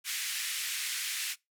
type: band-pass noise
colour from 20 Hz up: pink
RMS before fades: -35 dBFS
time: 0.04-1.36 s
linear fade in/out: 50 ms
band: 1900 to 14000 Hz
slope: 24 dB/octave
effects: noise-tail reverb RT60 0.2 s tail -23 dB re dry